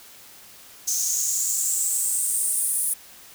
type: noise with high-pass filter sweep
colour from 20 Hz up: white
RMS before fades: -24 dBFS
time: 0.87-2.94 s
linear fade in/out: 10 ms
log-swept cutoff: 6200 to 10000 Hz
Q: 7
effects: white hiss -47 dBFS RMS until 3.34 s